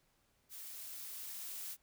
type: noise with level ramp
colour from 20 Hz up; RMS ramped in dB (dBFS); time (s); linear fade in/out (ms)
blue; -49 to -44; 0.49-1.77; 50
effects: pink hiss -75 dBFS RMS until 1.82 s